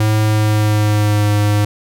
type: tone with pitch glide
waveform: square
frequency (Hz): 107.8 to 104.01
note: A2 to G#2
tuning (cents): -35 to +3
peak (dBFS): -12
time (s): 0-1.65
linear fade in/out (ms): 5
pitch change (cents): -62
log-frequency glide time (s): 0.21-1.31
effects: none